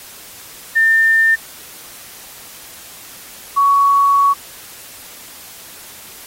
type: tone pair in turn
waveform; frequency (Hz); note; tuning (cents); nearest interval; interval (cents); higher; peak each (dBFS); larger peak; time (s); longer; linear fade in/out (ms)
sine; 1800 / 1119.9; A6 / C#6; +39 / +17; minor sixth; 822; first; -9; neither; 0.75-1.36 / 3.56-4.34; second; 20
effects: white hiss -37 dBFS RMS until 6.26 s + AAC 48 kbps